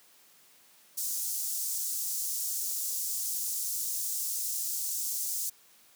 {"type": "high-pass noise", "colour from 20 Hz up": "pink", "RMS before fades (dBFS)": -33, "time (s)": [0.97, 5.5], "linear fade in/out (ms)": 10, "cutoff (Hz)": 6200, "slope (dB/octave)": 24, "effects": ["white hiss -60 dBFS RMS until 5.95 s", "high-pass 150 Hz 12 dB/octave"]}